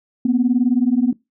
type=beating tone pair; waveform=sine; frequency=237.8 / 256.8 Hz; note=A#3 / C4; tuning=+35 / -32 cents; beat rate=19 Hz; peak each=-16 dBFS; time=0.25-1.13 s; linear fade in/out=5 ms; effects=noise-tail reverb RT60 0.2 s tail -21 dB re dry + tanh soft clip ceiling -6 dBFS